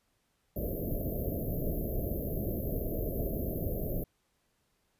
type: band-stop noise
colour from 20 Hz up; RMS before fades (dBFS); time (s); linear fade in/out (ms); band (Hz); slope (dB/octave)
pink; -33; 0.56-4.04; 5; 660 to 12000; 96
effects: pink hiss -75 dBFS RMS until 4.99 s + resampled to 32000 Hz